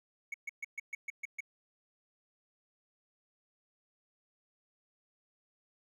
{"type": "tone bursts", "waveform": "triangle", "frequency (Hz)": 2217, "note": "C#7", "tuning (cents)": 0, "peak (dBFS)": -34, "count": 8, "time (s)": [0.32, 1.406], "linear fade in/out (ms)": 5, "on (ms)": 22, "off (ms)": 130, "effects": []}